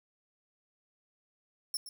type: tone with echo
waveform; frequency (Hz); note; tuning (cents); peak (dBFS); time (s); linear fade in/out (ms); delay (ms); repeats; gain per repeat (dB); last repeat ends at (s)
20% pulse; 5390; E8; +38; -26; 1.74-1.77; 2; 120; 1; -12; 1.89
effects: none